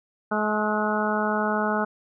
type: harmonic tone with a mistuned harmonic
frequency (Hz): 212.8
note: G#3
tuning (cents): +42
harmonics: 1 / 2 / 3 / 4 / 5 / 6 / 7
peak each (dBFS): -27 / -30 / -29 / -29 / -33 / -30 / -30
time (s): 0.31-1.85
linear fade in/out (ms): 10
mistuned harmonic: 7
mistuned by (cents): -26
effects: none